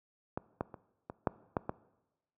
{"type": "clicks", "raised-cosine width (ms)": 1, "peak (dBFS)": [-20, -18, -30, -26, -13, -15, -19], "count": 7, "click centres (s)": [0.375, 0.609, 0.742, 1.099, 1.272, 1.568, 1.694], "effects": ["noise-tail reverb RT60 1.0 s tail -20 dB re dry", "high-pass 80 Hz 12 dB/octave"]}